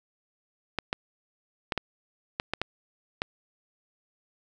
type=clicks; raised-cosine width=0.3 ms; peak=-11 dBFS; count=8; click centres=0.787 / 0.929 / 1.722 / 1.777 / 2.399 / 2.536 / 2.616 / 3.219 s; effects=none